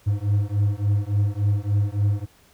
triangle beating tone pair, 100.6 / 104.1 Hz, G2 / G#2, +45 / +5 cents, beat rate 3.5 Hz, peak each -20 dBFS, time 0.06-2.26 s, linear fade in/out 20 ms, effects pink hiss -56 dBFS RMS until 2.53 s

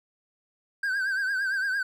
triangle tone with vibrato, 1568 Hz, G6, in tune, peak -23 dBFS, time 0.83-1.83 s, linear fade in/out 5 ms, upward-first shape triangle, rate 8.8 Hz, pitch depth 92 cents each way, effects none

